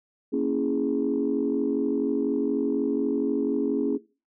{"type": "chord", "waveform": "sine", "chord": "A# half-diminished seventh", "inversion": "none", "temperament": "equal", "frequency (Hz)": [233.1, 277.2, 329.6, 415.3], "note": ["A#3", "C#4", "E4", "G#4"], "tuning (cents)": [0, 0, 0, 0], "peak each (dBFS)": [-29, -25, -30, -27], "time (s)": [0.32, 3.98], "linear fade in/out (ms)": 20, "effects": ["noise-tail reverb RT60 0.3 s tail -18 dB re dry", "tanh soft clip ceiling -14 dBFS"]}